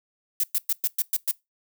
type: noise bursts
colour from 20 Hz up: violet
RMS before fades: -23 dBFS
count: 7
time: 0.4-1.312 s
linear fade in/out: 2 ms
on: 36 ms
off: 110 ms
effects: noise-tail reverb RT60 0.2 s tail -23 dB re dry